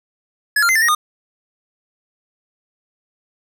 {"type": "tone with pitch steps", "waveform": "square", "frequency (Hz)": [1700, 1392, 2071, 1778, 1875, 1225], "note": ["G#6", "F6", "C7", "A6", "A#6", "D#6"], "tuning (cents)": [40, -6, -18, 18, 10, -27], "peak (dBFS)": -13, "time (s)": [0.56, 0.95], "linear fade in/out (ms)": 5, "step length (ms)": 65, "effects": []}